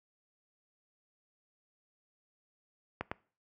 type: clicks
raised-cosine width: 0.5 ms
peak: -19 dBFS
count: 2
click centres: 3.01 / 3.115 s
effects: noise-tail reverb RT60 0.4 s tail -22 dB re dry + high-pass 60 Hz 12 dB/octave